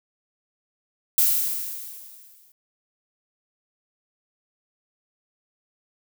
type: noise with exponential decay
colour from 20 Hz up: violet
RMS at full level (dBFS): -17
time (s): 1.18-2.52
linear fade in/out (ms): 1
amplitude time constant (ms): 290
effects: none